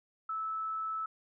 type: tone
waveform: sine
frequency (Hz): 1308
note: E6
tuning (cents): -14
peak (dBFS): -33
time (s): 0.29-1.06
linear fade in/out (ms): 5
effects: none